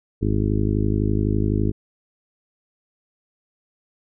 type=harmonic tone; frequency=51.91 Hz; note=G#1; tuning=in tune; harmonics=1 / 2 / 3 / 4 / 5 / 6 / 7 / 8; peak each=-24 / -22 / -30 / -26 / -29 / -27 / -30 / -31 dBFS; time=0.21-1.72 s; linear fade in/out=20 ms; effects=none